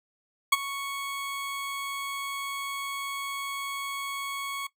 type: tone with ADSR envelope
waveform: 20% pulse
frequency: 1108.7 Hz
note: C#6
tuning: in tune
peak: -11 dBFS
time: 0.52-4.67 s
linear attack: 8 ms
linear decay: 28 ms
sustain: -16 dB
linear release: 6 ms
effects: noise-tail reverb RT60 0.1 s tail -18 dB re dry